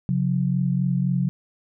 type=tone pair together; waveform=sine; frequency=136.18 / 180 Hz; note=C#3 / F#3; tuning=-30 / -47 cents; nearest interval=perfect fourth; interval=483 cents; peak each=-22 dBFS; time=0.09-1.29 s; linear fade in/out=0 ms; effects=none